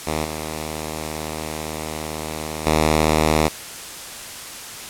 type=tone with level steps; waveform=5% pulse; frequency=77.78 Hz; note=D#2; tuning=in tune; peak=-10 / -16 / -4 dBFS; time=0.06-3.49 s; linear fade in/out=20 ms; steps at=0.24 / 2.66 s; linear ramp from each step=2 ms; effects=white hiss -34 dBFS RMS until 4.89 s + low-pass 11000 Hz 12 dB/octave